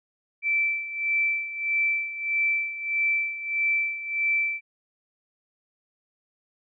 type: tone with tremolo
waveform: sine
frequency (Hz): 2330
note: D7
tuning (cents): -14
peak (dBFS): -20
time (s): 0.42-4.61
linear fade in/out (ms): 50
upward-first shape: sine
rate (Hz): 1.6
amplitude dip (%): 75
effects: none